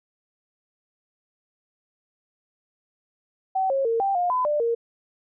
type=tone with pitch steps; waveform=sine; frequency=762 / 543 / 458.1 / 786 / 710 / 1008 / 594 / 465.2 Hz; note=G5 / C#5 / A#4 / G5 / F5 / B5 / D5 / A#4; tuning=-49 / -36 / -30 / +4 / +28 / +35 / +20 / -4 cents; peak=-20 dBFS; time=3.55-4.75 s; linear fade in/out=10 ms; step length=150 ms; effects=none